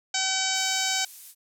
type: harmonic tone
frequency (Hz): 763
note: G5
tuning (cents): -47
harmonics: 1 / 2 / 3 / 4 / 5 / 6 / 7 / 8 / 9 / 10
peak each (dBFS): -33 / -33 / -33 / -33 / -33 / -33 / -33 / -33 / -33 / -33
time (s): 0.14-1.05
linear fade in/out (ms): 5
type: noise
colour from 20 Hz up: violet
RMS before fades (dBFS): -39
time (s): 0.52-1.35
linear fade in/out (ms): 50
effects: low-pass 12000 Hz 12 dB/octave